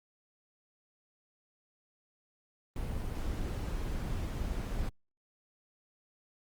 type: noise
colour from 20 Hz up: brown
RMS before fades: -35 dBFS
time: 2.76-4.89 s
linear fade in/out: 2 ms
effects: Opus 32 kbps